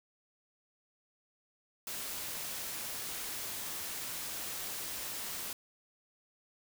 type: noise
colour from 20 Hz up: white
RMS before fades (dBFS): -40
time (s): 1.87-5.53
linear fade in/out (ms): 2
effects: none